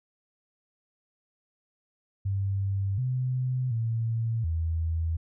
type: tone with pitch steps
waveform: sine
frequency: 98.1 / 127.6 / 114 / 81.7 Hz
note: G2 / C3 / A#2 / E2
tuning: +2 / -43 / -38 / -15 cents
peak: -25 dBFS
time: 2.25-5.17 s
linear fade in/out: 10 ms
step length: 730 ms
effects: none